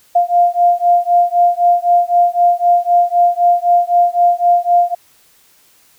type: beating tone pair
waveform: sine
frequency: 698.5 / 702.4 Hz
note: F5 / F5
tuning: 0 / +10 cents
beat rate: 3.9 Hz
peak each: -12 dBFS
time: 0.15-4.95 s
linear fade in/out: 10 ms
effects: white hiss -51 dBFS RMS until 5.98 s